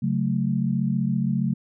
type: chord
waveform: sine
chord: F# minor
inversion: second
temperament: equal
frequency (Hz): 138.59 / 185 / 220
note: C#3 / F#3 / A3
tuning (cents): 0 / 0 / 0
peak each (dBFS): -25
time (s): 0.02-1.54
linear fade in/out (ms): 10
effects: none